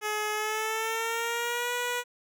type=tone with pitch glide; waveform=10% pulse; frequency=424.2 to 487.3 Hz; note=G#4 to B4; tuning=+37 to -23 cents; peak=-20 dBFS; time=0.01-2.04 s; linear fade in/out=50 ms; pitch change=+240 cents; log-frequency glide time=0.33-1.73 s; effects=none